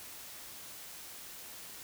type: silence
effects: white hiss -48 dBFS RMS until 1.83 s